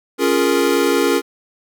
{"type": "chord", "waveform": "square", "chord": "Bb minor seventh", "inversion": "first", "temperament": "equal", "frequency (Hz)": [277.2, 349.2, 415.3, 466.2], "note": ["Db4", "F4", "Ab4", "Bb4"], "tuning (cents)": [0, 0, 0, 0], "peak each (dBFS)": -20, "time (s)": [0.18, 1.22], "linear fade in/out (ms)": 50, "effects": []}